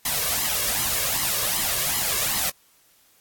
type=noise with flanger; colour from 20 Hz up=white; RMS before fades=-24 dBFS; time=0.05-2.5 s; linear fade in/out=5 ms; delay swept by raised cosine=0.97 to 1.85 ms; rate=2.6 Hz; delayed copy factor=+0.65; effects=white hiss -59 dBFS RMS until 3.2 s + AAC 64 kbps